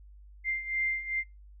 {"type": "beating tone pair", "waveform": "sine", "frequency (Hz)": [2093, 2095.5], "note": ["C7", "C7"], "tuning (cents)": [0, 2], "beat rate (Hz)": 2.5, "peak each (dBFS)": [-34, -30], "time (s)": [0.44, 1.24], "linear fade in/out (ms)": 50, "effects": ["noise-tail reverb RT60 0.2 s tail -23 dB re dry", "added 50 Hz sine -49 dBFS peak until 1.6 s"]}